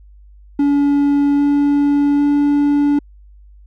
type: tone with pitch steps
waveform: triangle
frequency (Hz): 285 / 286.8 / 288.6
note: C#4 / D4 / D4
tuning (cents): +48 / -41 / -30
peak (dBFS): -9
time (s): 0.59-2.99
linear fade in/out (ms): 5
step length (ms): 800
effects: added 50 Hz sine -40 dBFS peak until 3.66 s